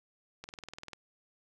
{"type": "click train", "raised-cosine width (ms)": 0.2, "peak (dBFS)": -26, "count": 11, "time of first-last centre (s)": [0.44, 0.933], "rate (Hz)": 20.3, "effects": []}